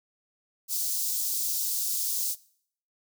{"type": "high-pass noise", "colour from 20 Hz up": "white", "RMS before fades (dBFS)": -29, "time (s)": [0.68, 2.36], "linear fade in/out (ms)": 50, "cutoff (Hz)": 4700, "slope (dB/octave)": 24, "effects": ["noise-tail reverb RT60 0.6 s tail -21 dB re dry"]}